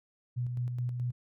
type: tone with tremolo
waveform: sine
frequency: 122.8 Hz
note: B2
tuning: 9 cents flat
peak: -29 dBFS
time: 0.36-1.12 s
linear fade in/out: 20 ms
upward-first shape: square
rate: 4.7 Hz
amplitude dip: 35%
effects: none